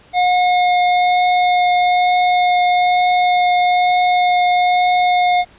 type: tone with vibrato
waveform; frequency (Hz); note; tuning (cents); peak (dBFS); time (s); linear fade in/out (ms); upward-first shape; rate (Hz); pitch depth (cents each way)
square; 720; F#5; -47; -12; 0.13-5.45; 50; triangle; 1.1; 8
effects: pink hiss -47 dBFS RMS until 5.58 s + resampled to 8000 Hz